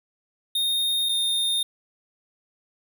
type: tone pair in turn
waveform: square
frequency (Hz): 3689 / 3657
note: A#7 / A#7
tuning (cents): -19 / -34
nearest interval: unison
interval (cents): 15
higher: first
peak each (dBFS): -22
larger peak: neither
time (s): 0.55-1.09 / 1.09-1.63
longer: neither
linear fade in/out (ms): 5
effects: none